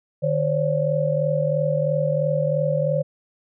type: tone cluster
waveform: sine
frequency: 151.4 / 527 / 570 Hz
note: D#3 / C5 / C#5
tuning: -47 / +12 / +48 cents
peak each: -23 dBFS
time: 0.22-3.03 s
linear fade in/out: 20 ms
effects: none